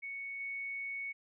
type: tone with level steps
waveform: sine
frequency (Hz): 2220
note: C#7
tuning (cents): +2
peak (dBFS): -39 / -37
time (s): 0.02-1.13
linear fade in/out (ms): 20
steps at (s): 0.4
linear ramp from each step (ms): 2
effects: none